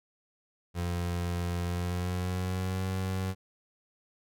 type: tone with pitch glide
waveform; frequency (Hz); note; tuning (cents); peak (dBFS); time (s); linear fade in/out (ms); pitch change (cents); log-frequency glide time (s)
30% pulse; 87.4 to 94.22; F2 to F#2; +2 to +32; -27; 0.74-3.35; 50; +130; 1.64-2.85
effects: none